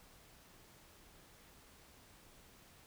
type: silence
effects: pink hiss -62 dBFS RMS until 2.86 s